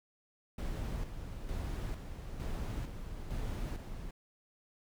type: noise with tremolo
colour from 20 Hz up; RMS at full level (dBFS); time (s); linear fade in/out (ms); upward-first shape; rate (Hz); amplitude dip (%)
brown; -37; 0.58-4.11; 5; square; 1.1; 50
effects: none